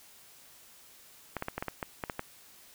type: clicks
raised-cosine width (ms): 0.5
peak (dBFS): -18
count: 10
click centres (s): 1.367 / 1.424 / 1.484 / 1.58 / 1.625 / 1.683 / 1.828 / 2.038 / 2.098 / 2.194
effects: white hiss -56 dBFS RMS until 2.74 s